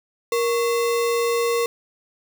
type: tone with sample-and-hold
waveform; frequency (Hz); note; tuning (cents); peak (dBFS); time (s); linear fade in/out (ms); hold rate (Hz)
sine; 469.3; A#4; +12; -18; 0.32-1.66; 2; 1575
effects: none